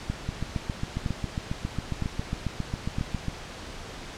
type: two click trains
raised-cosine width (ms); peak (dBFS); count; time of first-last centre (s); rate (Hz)
5; -16 / -15; 23 / 4; 0.29-3.283 / 0.1-2.985; 7.35 / 1.04
effects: pink hiss -40 dBFS RMS until 4.17 s + low-pass 6000 Hz 12 dB/octave